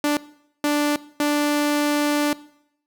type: tone bursts at uneven times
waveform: sawtooth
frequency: 293.7 Hz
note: D4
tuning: in tune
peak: -14 dBFS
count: 3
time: 0.04-0.17 / 0.64-0.96 / 1.2-2.33 s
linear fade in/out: 2 ms
effects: noise-tail reverb RT60 0.7 s tail -19 dB re dry